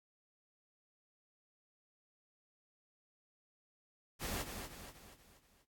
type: noise with echo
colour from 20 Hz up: pink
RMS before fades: -40 dBFS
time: 4.19-4.46 s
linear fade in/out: 50 ms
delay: 240 ms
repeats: 5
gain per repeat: -6 dB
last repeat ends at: 5.66 s
effects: noise-tail reverb RT60 0.1 s tail -20 dB re dry + AAC 64 kbps